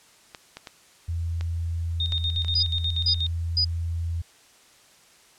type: clicks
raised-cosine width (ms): 0.2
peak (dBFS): -20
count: 6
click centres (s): 0.348 / 0.57 / 0.672 / 1.41 / 2.123 / 2.447
type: tone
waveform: sine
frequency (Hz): 83.8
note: E2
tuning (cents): +29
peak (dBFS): -25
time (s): 1.08-4.22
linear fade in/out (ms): 10
type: tone with tremolo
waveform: sine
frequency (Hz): 3680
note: A#7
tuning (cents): -23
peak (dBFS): -24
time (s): 2-3.27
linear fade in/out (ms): 2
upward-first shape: square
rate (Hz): 8.3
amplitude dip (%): 75
type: tone bursts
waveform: sine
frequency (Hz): 4939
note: D#8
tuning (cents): -14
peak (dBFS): -19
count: 3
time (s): 2.55-3.647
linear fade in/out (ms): 5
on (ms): 79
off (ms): 430
effects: white hiss -55 dBFS RMS until 5.38 s + low-pass 9000 Hz 12 dB/octave